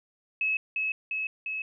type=tone with echo; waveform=sine; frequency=2581 Hz; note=E7; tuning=37 cents flat; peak=-24 dBFS; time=0.41-0.57 s; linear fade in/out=2 ms; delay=350 ms; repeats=3; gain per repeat=-2 dB; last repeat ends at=1.62 s; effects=none